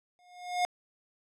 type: tone with exponential growth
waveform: square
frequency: 717 Hz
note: F5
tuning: 45 cents sharp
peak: -24 dBFS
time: 0.19-0.65 s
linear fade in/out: 0 ms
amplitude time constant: 100 ms
effects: low-pass 8000 Hz 12 dB/octave